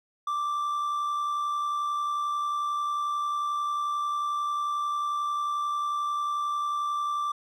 triangle tone with amplitude modulation, 1174.7 Hz, D6, in tune, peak -23 dBFS, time 0.27-7.32 s, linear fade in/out 5 ms, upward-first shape sine, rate 71.2 Hz, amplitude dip 30%, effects none

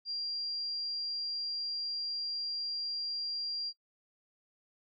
sine tone, 4764 Hz, D8, 24 cents sharp, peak -34 dBFS, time 0.05-3.73 s, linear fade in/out 50 ms, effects noise-tail reverb RT60 0.1 s tail -24 dB re dry

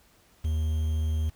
triangle tone with quantisation, 78.2 Hz, D#2, 9 cents sharp, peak -22 dBFS, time 0.44-1.3 s, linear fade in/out 10 ms, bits 8, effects pink hiss -61 dBFS RMS until 1.35 s

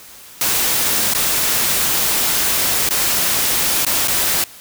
white noise with dropouts, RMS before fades -17 dBFS, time 0.41-4.44 s, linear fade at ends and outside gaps 2 ms, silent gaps 1.137-1.148 / 2.891-2.907 / 3.85-3.865 / 4.075-4.081 s, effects white hiss -40 dBFS RMS until 4.6 s

